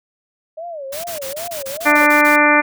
sine tone with vibrato, 611 Hz, D#5, 32 cents flat, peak -26 dBFS, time 0.57-2.06 s, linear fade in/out 10 ms, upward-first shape sine, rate 2.5 Hz, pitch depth 230 cents each way
white noise bursts, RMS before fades -29 dBFS, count 10, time 0.92-2.363 s, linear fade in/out 10 ms, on 120 ms, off 27 ms
harmonic tone, 296.2 Hz, D4, 15 cents sharp, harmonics 1 / 2 / 3 / 4 / 5 / 6 / 7 / 8, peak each -18 / -18 / -18 / -18 / -18 / -18 / -18 / -18 dBFS, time 1.85-2.62 s, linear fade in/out 20 ms
effects none

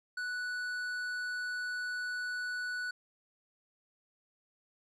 sine tone with tanh clipping, 1480 Hz, F#6, in tune, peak -36 dBFS, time 0.17-2.91 s, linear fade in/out 5 ms, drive 10 dB, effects none

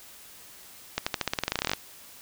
accelerating click train, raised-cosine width 0.2 ms, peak -8 dBFS, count 18, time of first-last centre 0.98-1.734 s, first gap 85 ms, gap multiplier 0.91, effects white hiss -49 dBFS RMS until 2.21 s

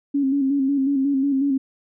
sine tone with vibrato, 274.8 Hz, C#4, 15 cents flat, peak -17 dBFS, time 0.14-1.58 s, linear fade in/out 10 ms, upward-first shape square, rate 5.5 Hz, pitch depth 47 cents each way, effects none

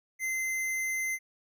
square tone, 2069 Hz, C7, 20 cents flat, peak -30 dBFS, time 0.19-1.19 s, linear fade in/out 50 ms, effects none

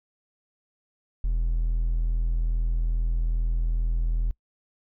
triangle tone, 41.2 Hz, E1, in tune, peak -19 dBFS, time 1.24-4.31 s, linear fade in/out 0 ms, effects noise-tail reverb RT60 0.1 s tail -24 dB re dry + tanh soft clip ceiling -15 dBFS

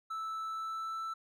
triangle tone with pitch glide, 1315 to 1324.9 Hz, E6 to E6, -5 to +8 cents, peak -34 dBFS, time 0.1-1.14 s, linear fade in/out 10 ms, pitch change +13 cents, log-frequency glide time 0.44-1.01 s, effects none

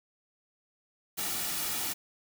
white noise with comb filter, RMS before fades -33 dBFS, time 1.17-1.94 s, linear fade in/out 20 ms, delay 1.9 ms, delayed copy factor -0.5, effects none

